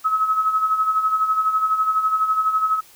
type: tone with tremolo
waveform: sine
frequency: 1285 Hz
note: E6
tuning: 45 cents flat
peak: -14 dBFS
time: 0.04-2.81 s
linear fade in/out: 20 ms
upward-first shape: sine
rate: 12 Hz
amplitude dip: 60%
effects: white hiss -49 dBFS RMS until 2.95 s